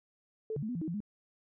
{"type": "tone with pitch steps", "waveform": "sine", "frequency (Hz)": [438.9, 143.6, 216.4, 247.3, 168, 314.9, 170.2, 208.2], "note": ["A4", "D3", "A3", "B3", "E3", "D#4", "F3", "G#3"], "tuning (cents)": [-4, -39, -29, 3, 33, 21, -44, 5], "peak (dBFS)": -33, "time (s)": [0.5, 1.004], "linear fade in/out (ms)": 2, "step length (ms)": 63, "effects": []}